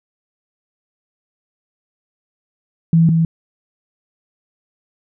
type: tone pair in turn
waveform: sine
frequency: 164.81 / 163.91 Hz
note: E3 / E3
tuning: 0 / -10 cents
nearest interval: unison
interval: 10 cents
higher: first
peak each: -8 / -11 dBFS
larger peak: first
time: 2.93-3.09 / 3.09-3.25 s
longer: neither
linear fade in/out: 2 ms
effects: none